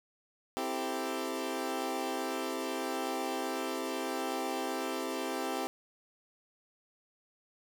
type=chord; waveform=20% pulse; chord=A minor seventh; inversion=first; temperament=equal; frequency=261.6 / 329.6 / 392 / 440 Hz; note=C4 / E4 / G4 / A4; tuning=0 / 0 / 0 / 0 cents; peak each=-33 / -34 / -33 / -37 dBFS; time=0.57-5.67 s; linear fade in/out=0 ms; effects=none